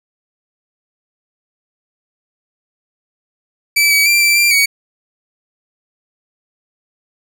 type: tone with pitch steps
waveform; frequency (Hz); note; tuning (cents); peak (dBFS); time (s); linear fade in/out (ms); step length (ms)
sawtooth; 2313 / 2278 / 2363 / 2339 / 2369 / 2248; D7 / C#7 / D7 / D7 / D7 / C#7; -27 / +47 / +10 / -8 / +14 / +24; -6; 3.76-4.66; 10; 150
effects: none